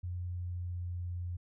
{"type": "tone with pitch glide", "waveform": "sine", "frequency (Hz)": [89, 88.23], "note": ["F2", "F2"], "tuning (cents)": [33, 18], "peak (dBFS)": -35, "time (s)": [0.03, 1.37], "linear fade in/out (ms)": 10, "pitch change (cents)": -15, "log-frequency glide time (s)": [0.16, 0.93], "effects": []}